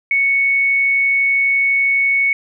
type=tone; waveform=sine; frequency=2217 Hz; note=C#7; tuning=in tune; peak=-12 dBFS; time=0.11-2.33 s; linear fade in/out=2 ms; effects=none